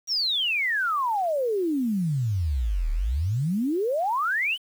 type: exponential two-way sweep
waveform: sine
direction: down then up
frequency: 5830 to 36.07 to 3153 Hz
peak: -22 dBFS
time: 0.07-4.58 s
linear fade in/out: 50 ms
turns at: 2.91 s
effects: 8-bit